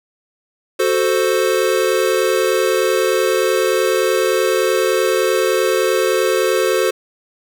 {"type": "chord", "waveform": "square", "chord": "F# diminished", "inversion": "none", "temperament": "equal", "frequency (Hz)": [370, 440, 523.3], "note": ["F#4", "A4", "C5"], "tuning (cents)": [0, 0, 0], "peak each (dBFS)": -19, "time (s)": [0.79, 6.91], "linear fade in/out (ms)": 10, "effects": []}